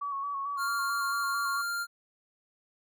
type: tone with vibrato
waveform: sine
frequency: 1122 Hz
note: C#6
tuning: 21 cents sharp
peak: -31 dBFS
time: 0.01-1.62 s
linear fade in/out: 10 ms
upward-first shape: square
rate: 4.5 Hz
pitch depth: 30 cents each way
type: tone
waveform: square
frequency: 1396 Hz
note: F6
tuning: 1 cent flat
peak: -31 dBFS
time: 0.57-1.87 s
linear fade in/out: 50 ms
effects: none